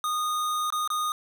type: tone with dropouts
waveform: square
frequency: 1232 Hz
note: D#6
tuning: 17 cents flat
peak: -26 dBFS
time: 0.04-1.12 s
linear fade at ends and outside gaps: 1 ms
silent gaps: 0.703-0.724 / 0.876-0.902 s
effects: none